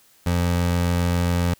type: tone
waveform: 25% pulse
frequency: 87.31 Hz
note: F2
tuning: in tune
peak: -15 dBFS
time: 0.26-1.54 s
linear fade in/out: 5 ms
effects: white hiss -56 dBFS RMS until 1.59 s